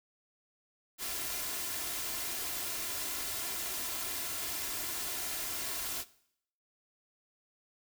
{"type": "noise with comb filter", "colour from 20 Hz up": "white", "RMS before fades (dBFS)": -37, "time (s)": [0.98, 6.05], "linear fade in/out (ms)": 50, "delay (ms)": 2.9, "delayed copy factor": 0.5, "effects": ["noise-tail reverb RT60 0.7 s tail -19 dB re dry"]}